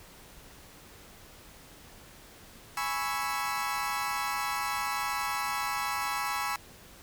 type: chord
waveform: 30% pulse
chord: C# minor seventh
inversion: second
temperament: equal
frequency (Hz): 830.6 / 987.8 / 1108.7 / 1318.5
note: G#5 / B5 / C#6 / E6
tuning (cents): 0 / 0 / 0 / 0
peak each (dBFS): -33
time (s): 2.77-6.56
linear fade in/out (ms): 2
effects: pink hiss -52 dBFS RMS until 7.02 s